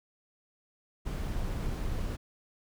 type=noise; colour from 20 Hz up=brown; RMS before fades=-33 dBFS; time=1.05-2.17 s; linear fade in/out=20 ms; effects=none